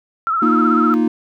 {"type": "tone with vibrato", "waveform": "sine", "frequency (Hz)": 1318.5, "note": "E6", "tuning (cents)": 0, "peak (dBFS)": -15, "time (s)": [0.27, 0.94], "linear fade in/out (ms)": 0, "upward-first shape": "sine", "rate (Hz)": 16, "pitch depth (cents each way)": 69}
{"type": "chord", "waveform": "triangle", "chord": "Bb suspended fourth", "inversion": "none", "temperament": "equal", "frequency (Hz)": [233.1, 311.1, 349.2], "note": ["Bb3", "Eb4", "F4"], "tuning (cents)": [0, 0, 0], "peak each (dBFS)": [-14, -15, -19], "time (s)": [0.42, 1.08], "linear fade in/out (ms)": 5}
{"effects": []}